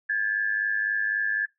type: tone pair together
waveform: sine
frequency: 1620 / 1723.8 Hz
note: G#6 / A6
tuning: -43 / -36 cents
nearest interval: minor second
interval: 107 cents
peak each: -28 / -24 dBFS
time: 0.09-1.46 s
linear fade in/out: 10 ms
effects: noise-tail reverb RT60 0.2 s tail -23 dB re dry